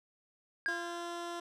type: tone with exponential decay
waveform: triangle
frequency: 1626 Hz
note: G#6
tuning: 37 cents flat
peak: -27 dBFS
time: 0.66-1.1 s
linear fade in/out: 0 ms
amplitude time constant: 94 ms
type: tone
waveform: 15% pulse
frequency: 344.1 Hz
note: F4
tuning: 26 cents flat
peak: -32 dBFS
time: 0.68-1.4 s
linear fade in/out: 5 ms
effects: low-pass 9000 Hz 12 dB/octave